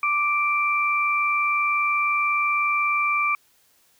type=tone pair together; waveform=sine; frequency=1174.7 / 2349 Hz; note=D6 / D7; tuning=0 / 0 cents; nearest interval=octave; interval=1200 cents; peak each=-22 dBFS; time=0.03-3.35 s; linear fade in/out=2 ms; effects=white hiss -61 dBFS RMS until 3.99 s